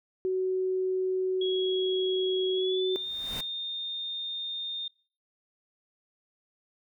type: tone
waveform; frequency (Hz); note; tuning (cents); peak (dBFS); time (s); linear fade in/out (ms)
sine; 373.7; F#4; +17; -25; 0.25-2.96; 0
type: tone with pitch glide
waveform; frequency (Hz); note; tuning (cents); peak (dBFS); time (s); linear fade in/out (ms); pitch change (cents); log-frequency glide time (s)
sine; 3322 to 3644; G#7 to A#7; 0 to -40; -32; 1.41-4.88; 5; +160; 2.53-3.07
type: noise with exponential growth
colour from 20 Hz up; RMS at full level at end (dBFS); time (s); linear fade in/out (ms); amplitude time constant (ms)
pink; -36; 2.85-3.41; 5; 120
effects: noise-tail reverb RT60 0.4 s tail -21 dB re dry